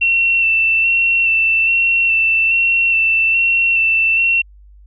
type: tone with vibrato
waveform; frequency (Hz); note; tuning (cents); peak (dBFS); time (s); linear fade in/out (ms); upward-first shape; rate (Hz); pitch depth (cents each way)
sine; 2697; E7; +39; -11; 0.01-4.42; 10; square; 1.2; 16
effects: added 50 Hz sine -40 dBFS peak until 4.86 s